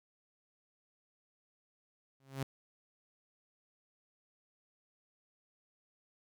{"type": "tone with exponential growth", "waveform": "sawtooth", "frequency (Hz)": 135.3, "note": "C#3", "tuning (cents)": -42, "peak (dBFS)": -28, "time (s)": [2.2, 2.43], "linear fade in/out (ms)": 2, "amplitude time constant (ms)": 49, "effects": []}